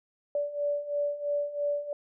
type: beating tone pair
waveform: sine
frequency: 578 / 581 Hz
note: D5 / D5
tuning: -28 / -19 cents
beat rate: 3 Hz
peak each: -33 / -29 dBFS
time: 0.35-1.93 s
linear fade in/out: 2 ms
effects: none